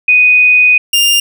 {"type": "tone pair in turn", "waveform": ["sine", "sawtooth"], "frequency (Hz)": [2489, 2802], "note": ["D#7", "F7"], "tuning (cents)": [0, 5], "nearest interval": "major second", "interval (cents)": 205, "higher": "second", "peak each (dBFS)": -4, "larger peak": "neither", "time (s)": [[0.08, 0.78], [0.93, 1.2]], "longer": "first", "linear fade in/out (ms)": 5, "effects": []}